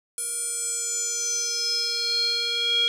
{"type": "tone with band-pass filter sweep", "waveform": "square", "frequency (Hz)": 469.9, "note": "A#4", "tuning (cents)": 14, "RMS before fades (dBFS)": -26, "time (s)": [0.18, 2.88], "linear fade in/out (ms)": 0, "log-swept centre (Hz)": [9900, 3200], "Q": 7.9, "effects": []}